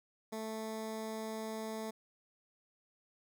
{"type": "tone with notch filter", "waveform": "15% pulse", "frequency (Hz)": 220, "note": "A3", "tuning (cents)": 0, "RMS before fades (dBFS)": -41, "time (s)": [0.32, 1.91], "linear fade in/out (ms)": 10, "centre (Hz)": 2700, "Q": 1.5, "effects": []}